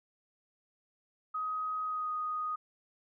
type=tone with pitch glide; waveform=sine; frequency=1259 to 1243.1 Hz; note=D#6 to D#6; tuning=+20 to -2 cents; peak=-32 dBFS; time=1.34-2.56 s; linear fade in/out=10 ms; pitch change=-22 cents; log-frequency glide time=1.83-2.11 s; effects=none